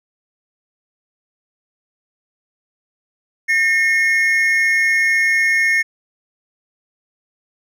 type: tone pair together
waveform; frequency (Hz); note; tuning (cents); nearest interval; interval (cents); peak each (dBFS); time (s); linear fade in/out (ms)
triangle; 1818 / 2162; A#6 / C#7; -44 / -44; minor third; 300; -14; 3.48-5.83; 20
effects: none